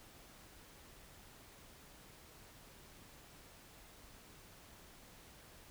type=silence; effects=pink hiss -59 dBFS RMS until 5.7 s